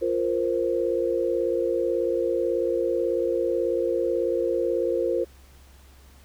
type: chord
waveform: sine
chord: F suspended fourth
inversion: none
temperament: just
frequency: 349.2 / 465.6 / 523.8 Hz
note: F4 / Bb4 / C5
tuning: 0 / -2 / +2 cents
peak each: -26 dBFS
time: 0.01-5.25 s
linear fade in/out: 20 ms
effects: added 67 Hz sine -49 dBFS peak until 6.24 s + pink hiss -56 dBFS RMS until 6.24 s